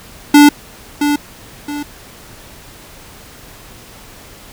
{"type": "tone with echo", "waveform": "square", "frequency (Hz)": 291.7, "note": "D4", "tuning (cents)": -12, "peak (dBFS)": -3, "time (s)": [0.34, 0.49], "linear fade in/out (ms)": 5, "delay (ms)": 670, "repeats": 2, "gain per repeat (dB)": -9, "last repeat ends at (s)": 1.83, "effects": ["pink hiss -38 dBFS RMS until 4.52 s"]}